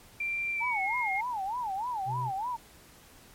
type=tone with pitch glide; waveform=sine; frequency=2362 to 2141 Hz; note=D7 to C7; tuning=+9 to +39 cents; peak=-29 dBFS; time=0.2-1.21 s; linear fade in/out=5 ms; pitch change=-170 cents; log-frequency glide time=0.54-0.9 s
type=tone with vibrato; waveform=sine; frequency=873 Hz; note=A5; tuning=14 cents flat; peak=-30 dBFS; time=0.6-2.57 s; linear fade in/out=20 ms; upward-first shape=sine; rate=3.3 Hz; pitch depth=240 cents each way
type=tone; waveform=triangle; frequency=127 Hz; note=B2; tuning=49 cents sharp; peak=-31 dBFS; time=2.05-2.32 s; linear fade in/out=50 ms
effects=pink hiss -55 dBFS RMS until 3.34 s + MP3 64 kbps